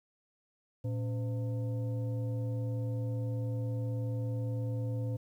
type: tone with frequency modulation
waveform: sine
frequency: 114.8 Hz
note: A#2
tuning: 26 cents flat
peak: -31 dBFS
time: 0.84-5.17 s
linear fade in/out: 10 ms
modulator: 395 Hz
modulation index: 0.52
effects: 11-bit